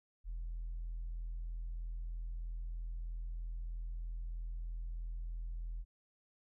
sine tone, 41.57 Hz, E1, 15 cents sharp, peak -37 dBFS, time 0.24-5.85 s, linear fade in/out 50 ms, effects tanh soft clip ceiling -36 dBFS

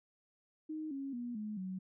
sine tone with pitch steps, 311.1 / 274 / 241.3 / 212.5 / 187.13 Hz, D#4 / C#4 / B3 / G#3 / F#3, 0 / -20 / -40 / +40 / +20 cents, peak -38 dBFS, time 0.69-1.79 s, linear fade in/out 10 ms, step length 220 ms, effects none

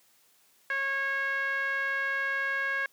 5% pulse tone with low-pass filter, 547 Hz, C#5, 23 cents flat, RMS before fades -30 dBFS, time 0.7-2.86 s, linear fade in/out 2 ms, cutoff 1800 Hz, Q 9, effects white hiss -64 dBFS RMS until 2.92 s + high-pass 150 Hz 12 dB/octave

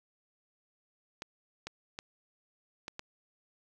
clicks, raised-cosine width 0.2 ms, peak -22 dBFS, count 5, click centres 1.221 / 1.67 / 1.989 / 2.881 / 2.994 s, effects none

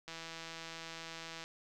click train, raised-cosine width 0.2 ms, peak -28 dBFS, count 224, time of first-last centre 0.08-1.44 s, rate 164 Hz, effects none

